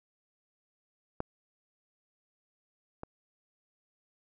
clicks, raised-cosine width 1 ms, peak -18 / -25 dBFS, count 2, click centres 1.204 / 3.034 s, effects none

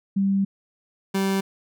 sine / 30% pulse tone pair in turn, 196 / 193.97 Hz, G3 / G3, 0 / -18 cents, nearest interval unison, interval 18 cents, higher first, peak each -18 dBFS, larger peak neither, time 0.16-0.45 / 1.14-1.41 s, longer first, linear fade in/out 10 ms, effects none

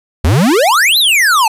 square exponential two-way sweep, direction up then down, 69.3 to 4186 to 835 Hz, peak -8 dBFS, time 0.24-1.48 s, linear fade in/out 5 ms, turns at 0.98 s, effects resampled to 32000 Hz + 7-bit

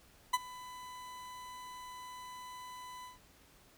40% pulse tone with ADSR envelope, 1000 Hz, B5, 21 cents sharp, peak -24 dBFS, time 0.33-3.19 s, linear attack 11 ms, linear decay 33 ms, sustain -21 dB, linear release 150 ms, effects pink hiss -63 dBFS RMS until 3.77 s

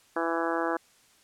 harmonic tone, 166.3 Hz, E3, 16 cents sharp, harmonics 2 / 3 / 4 / 5 / 6 / 7 / 8 / 9 / 10, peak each -31 / -33 / -34 / -35 / -36 / -36 / -37 / -38 / -38 dBFS, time 0.16-0.77 s, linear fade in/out 5 ms, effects white hiss -61 dBFS RMS until 1.23 s + low-pass 10000 Hz 12 dB/octave

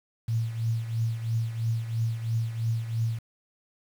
sine tone with tremolo, 114 Hz, A#2, 38 cents flat, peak -22 dBFS, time 0.28-3.19 s, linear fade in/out 5 ms, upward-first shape triangle, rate 3 Hz, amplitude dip 75%, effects 8-bit

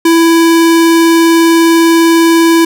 square tone with vibrato, 331.5 Hz, E4, 10 cents sharp, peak -5 dBFS, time 0.05-2.65 s, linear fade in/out 5 ms, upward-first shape square, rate 20 Hz, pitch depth 10 cents each way, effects none

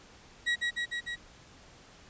35% pulse tone with echo, 1913 Hz, A#6, 44 cents sharp, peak -24 dBFS, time 0.46-0.56 s, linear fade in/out 20 ms, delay 150 ms, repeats 4, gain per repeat -2 dB, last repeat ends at 1.16 s, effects pink hiss -55 dBFS RMS until 2.09 s + resampled to 16000 Hz

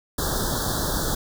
pink band-stop noise, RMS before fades -25 dBFS, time 0.18-1.15 s, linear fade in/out 5 ms, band 1700 to 3400 Hz, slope 96 dB/octave, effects none

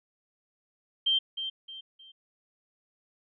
sine tone with echo, 3147 Hz, G7, 6 cents sharp, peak -22 dBFS, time 1.06-1.19 s, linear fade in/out 10 ms, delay 310 ms, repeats 3, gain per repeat -9 dB, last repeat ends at 2.12 s, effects none

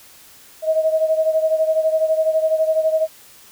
sine beating tone pair, 632 / 644 Hz, D#5 / E5, +27 / -41 cents, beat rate 12 Hz, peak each -16 / -21 dBFS, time 0.62-3.08 s, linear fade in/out 50 ms, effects white hiss -46 dBFS RMS until 3.51 s

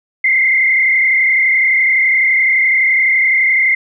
sine tone with frequency modulation, 2093 Hz, C7, in tune, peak -9 dBFS, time 0.24-3.75 s, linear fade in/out 5 ms, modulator 31.8 Hz, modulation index 2.1, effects none

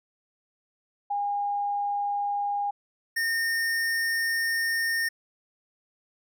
sine / square tone pair in turn, 813 / 1828.3 Hz, G#5 / A#6, -37 / -34 cents, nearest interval octave + major second, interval 1403 cents, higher second, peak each -25 dBFS, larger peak neither, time 1.1-2.71 / 3.16-5.09 s, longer second, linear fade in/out 10 ms, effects none

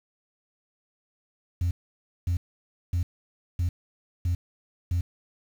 sine tone bursts, 87.31 Hz, F2, in tune, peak -20 dBFS, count 6, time 1.61-5.01 s, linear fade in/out 5 ms, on 100 ms, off 560 ms, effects tanh soft clip ceiling -21 dBFS + 8-bit

